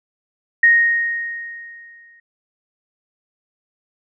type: tone with exponential decay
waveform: sine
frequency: 1864.7 Hz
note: A#6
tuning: in tune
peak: -7 dBFS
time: 0.63-2.2 s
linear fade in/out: 5 ms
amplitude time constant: 340 ms
effects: none